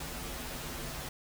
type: noise with comb filter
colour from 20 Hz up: pink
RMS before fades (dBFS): -40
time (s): 0-1.09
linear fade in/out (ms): 5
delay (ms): 9.9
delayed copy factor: -1
effects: none